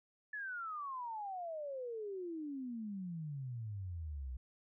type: exponential sweep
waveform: sine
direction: down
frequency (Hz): 1740 to 60.7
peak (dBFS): -40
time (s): 0.33-4.37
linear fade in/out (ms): 5
effects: none